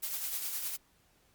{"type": "noise with tremolo", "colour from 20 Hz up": "blue", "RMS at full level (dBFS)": -34, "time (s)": [0.02, 0.77], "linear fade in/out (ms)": 20, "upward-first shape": "triangle", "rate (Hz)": 9.7, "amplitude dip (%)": 50, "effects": ["pink hiss -68 dBFS RMS until 1.34 s", "Opus 48 kbps"]}